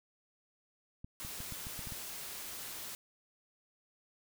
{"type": "clicks", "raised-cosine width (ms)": 5, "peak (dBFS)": -33, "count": 8, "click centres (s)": [1.045, 1.249, 1.404, 1.523, 1.669, 1.792, 1.872, 1.922]}
{"type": "noise", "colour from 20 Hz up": "white", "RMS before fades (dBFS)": -44, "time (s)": [1.2, 2.95], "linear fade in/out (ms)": 0}
{"effects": []}